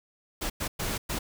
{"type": "noise bursts at uneven times", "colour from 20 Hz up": "pink", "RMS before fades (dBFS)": -31, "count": 4, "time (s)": [[0.41, 0.5], [0.6, 0.68], [0.79, 0.98], [1.09, 1.19]], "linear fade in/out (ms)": 10, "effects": []}